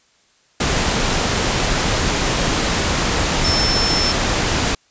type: tone in noise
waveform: sine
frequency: 5330 Hz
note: E8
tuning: 18 cents sharp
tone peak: -18 dBFS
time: 3.44-4.12 s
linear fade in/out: 5 ms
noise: pink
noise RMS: -18 dBFS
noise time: 0.6-4.75 s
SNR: -3 dB
effects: white hiss -57 dBFS RMS until 4.9 s + resampled to 16000 Hz